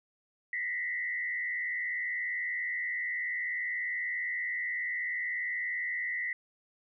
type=tone with frequency modulation; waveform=sine; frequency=1975.5 Hz; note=B6; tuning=in tune; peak=-31 dBFS; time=0.53-6.33 s; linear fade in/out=2 ms; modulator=80.6 Hz; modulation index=1.1; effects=none